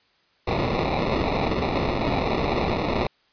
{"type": "noise with sample-and-hold", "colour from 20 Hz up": "blue", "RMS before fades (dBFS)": -24, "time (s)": [0.47, 3.07], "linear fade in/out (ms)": 5, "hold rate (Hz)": 1575, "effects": ["white hiss -63 dBFS RMS until 3.32 s", "resampled to 11025 Hz"]}